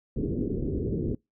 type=low-pass noise; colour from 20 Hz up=white; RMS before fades=-29 dBFS; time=0.16-1.15 s; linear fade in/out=5 ms; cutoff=420 Hz; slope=48 dB/octave; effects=noise-tail reverb RT60 0.2 s tail -25 dB re dry